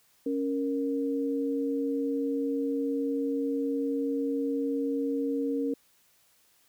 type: tone pair together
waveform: sine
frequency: 277 / 466.2 Hz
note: C#4 / A#4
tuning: -1 / 0 cents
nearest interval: major sixth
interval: 901 cents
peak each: -28 / -31 dBFS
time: 0.26-5.74 s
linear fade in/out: 5 ms
effects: white hiss -65 dBFS RMS until 6.68 s